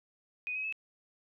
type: tone with pitch steps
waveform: sine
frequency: 2489 / 2541 / 2595 Hz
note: D#7 / D#7 / E7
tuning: 0 / +36 / -28 cents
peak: -33 dBFS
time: 0.47-0.725 s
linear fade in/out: 0 ms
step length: 85 ms
effects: none